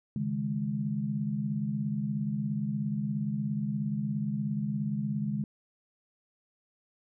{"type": "chord", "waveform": "sine", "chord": "C# suspended second", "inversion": "none", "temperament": "equal", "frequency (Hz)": [138.59, 155.56, 207.7], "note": ["C#3", "D#3", "G#3"], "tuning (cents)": [0, 0, 0], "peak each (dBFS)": [-34, -35, -31], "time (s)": [0.16, 5.44], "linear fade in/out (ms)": 2, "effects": []}